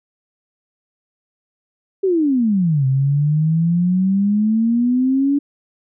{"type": "exponential two-way sweep", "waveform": "sine", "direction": "down then up", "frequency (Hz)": [398.3, 130.81, 287.3], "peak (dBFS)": -13, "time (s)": [2.03, 5.39], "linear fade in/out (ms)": 10, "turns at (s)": 2.86, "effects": []}